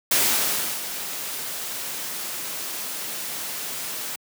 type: noise with ADSR envelope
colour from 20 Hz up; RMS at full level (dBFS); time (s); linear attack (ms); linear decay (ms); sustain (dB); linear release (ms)
white; -19; 0.11-4.16; 5; 690; -12; 6
effects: high-pass 150 Hz 12 dB/octave